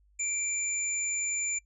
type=tone pair together; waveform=sine; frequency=2349 / 7070 Hz; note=D7 / A8; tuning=0 / +7 cents; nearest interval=octave + perfect fifth; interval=1907 cents; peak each=-35 / -30 dBFS; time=0.19-1.59 s; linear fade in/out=10 ms; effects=noise-tail reverb RT60 0.1 s tail -21 dB re dry + added 50 Hz sine -61 dBFS peak until 1.65 s